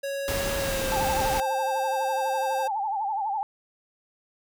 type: tone with pitch glide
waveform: square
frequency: 554.4 to 528.4 Hz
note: C#5 to C5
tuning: 0 to +17 cents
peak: -29 dBFS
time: 0.03-2.68 s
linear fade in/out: 10 ms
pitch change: -83 cents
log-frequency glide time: 0.56-0.91 s
type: noise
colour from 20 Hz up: pink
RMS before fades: -30 dBFS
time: 0.28-1.4 s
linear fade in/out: 0 ms
type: tone with vibrato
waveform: sine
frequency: 830.6 Hz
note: G#5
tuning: in tune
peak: -25 dBFS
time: 0.92-3.43 s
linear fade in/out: 0 ms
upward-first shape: sine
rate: 12 Hz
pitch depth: 120 cents each way
effects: none